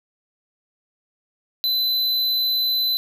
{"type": "tone", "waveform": "square", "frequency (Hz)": 4022, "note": "B7", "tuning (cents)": 31, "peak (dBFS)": -19, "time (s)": [1.64, 2.97], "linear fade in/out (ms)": 0, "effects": []}